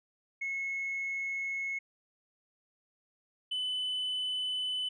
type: tone pair in turn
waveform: sine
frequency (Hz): 2183 / 3010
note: C#7 / F#7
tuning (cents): -27 / +29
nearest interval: tritone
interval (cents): 556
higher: second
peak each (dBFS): -31 / -29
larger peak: second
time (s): 0.41-1.79 / 3.51-4.89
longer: neither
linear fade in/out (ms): 10
effects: tanh soft clip ceiling -29 dBFS